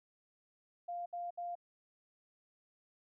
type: tone bursts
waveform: sine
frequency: 698.5 Hz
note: F5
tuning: in tune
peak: -38 dBFS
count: 3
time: 0.88-1.554 s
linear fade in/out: 10 ms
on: 180 ms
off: 67 ms
effects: none